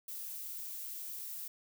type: noise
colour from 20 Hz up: violet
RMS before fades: -43 dBFS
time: 0.08-1.48 s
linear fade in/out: 5 ms
effects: none